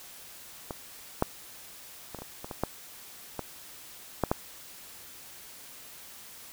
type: clicks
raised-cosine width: 1 ms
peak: -20 / -9 / -24 / -27 / -26 / -24 / -22 / -12 / -18 / -10 / -10 dBFS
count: 11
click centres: 0.708 / 1.224 / 2.147 / 2.188 / 2.22 / 2.445 / 2.512 / 2.636 / 3.393 / 4.237 / 4.315 s
effects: white hiss -48 dBFS RMS until 6.52 s